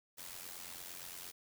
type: noise with amplitude modulation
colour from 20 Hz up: white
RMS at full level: -45 dBFS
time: 0.17-1.32 s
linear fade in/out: 20 ms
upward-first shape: sine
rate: 88.7 Hz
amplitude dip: 70%
effects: none